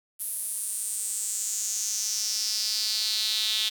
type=tone with high-pass filter sweep; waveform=sawtooth; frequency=216.8 Hz; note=A3; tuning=25 cents flat; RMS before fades=-29 dBFS; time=0.19-3.7 s; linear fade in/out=20 ms; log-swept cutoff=11000 to 3500 Hz; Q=4.9; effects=8-bit